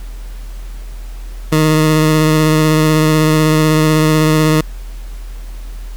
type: tone with vibrato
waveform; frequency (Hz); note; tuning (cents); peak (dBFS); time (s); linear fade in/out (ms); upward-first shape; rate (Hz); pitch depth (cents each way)
20% pulse; 155.56; D#3; 0; -4; 1.52-4.61; 5; sine; 16; 16
effects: added 41 Hz sine -24 dBFS peak until 5.96 s + pink hiss -42 dBFS RMS until 5.96 s